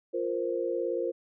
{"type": "chord", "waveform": "sine", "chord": "F suspended fourth", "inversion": "none", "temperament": "just", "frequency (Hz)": [349.2, 465.6, 523.8], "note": ["F4", "Bb4", "C5"], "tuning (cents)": [0, -2, 2], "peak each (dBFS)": -32, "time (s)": [0.13, 1.12], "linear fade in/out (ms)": 20, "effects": []}